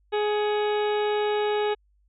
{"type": "harmonic tone with a mistuned harmonic", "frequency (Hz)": 418.9, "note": "G#4", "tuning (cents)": 15, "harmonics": [1, 2, 3, 4, 5, 6, 7, 8, 9], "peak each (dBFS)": [-23, -29, -38, -37, -41, -42, -40, -46, -41], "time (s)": [0.12, 1.75], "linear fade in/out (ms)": 20, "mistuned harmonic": 5, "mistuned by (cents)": 100, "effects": ["added 50 Hz sine -61 dBFS peak until 2.08 s"]}